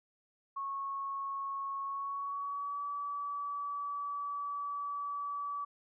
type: tone with pitch glide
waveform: sine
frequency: 1100 to 1148 Hz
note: C#6 to D6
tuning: -14 to -40 cents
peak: -35 dBFS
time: 0.56-5.65 s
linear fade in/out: 10 ms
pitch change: +74 cents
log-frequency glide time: 1.83-2.84 s
effects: none